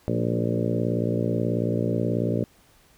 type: harmonic tone with a mistuned harmonic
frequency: 58.4 Hz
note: A#1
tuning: 4 cents sharp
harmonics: 2 / 3 / 4 / 5 / 6 / 7 / 8 / 9 / 10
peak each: -27 / -29 / -30 / -31 / -32 / -32 / -33 / -34 / -34 dBFS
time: 0.08-2.44 s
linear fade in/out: 0 ms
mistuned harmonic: 4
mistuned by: -39 cents
effects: pink hiss -58 dBFS RMS until 2.97 s